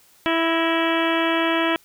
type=harmonic tone with a mistuned harmonic; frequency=329.6 Hz; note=E4; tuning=in tune; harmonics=1 / 2 / 3 / 4 / 5 / 6 / 7 / 8 / 9 / 10; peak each=-22 / -25 / -27 / -28 / -29 / -30 / -30 / -31 / -32 / -32 dBFS; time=0.26-1.76 s; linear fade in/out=0 ms; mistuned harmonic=6; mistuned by=-67 cents; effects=white hiss -55 dBFS RMS until 1.84 s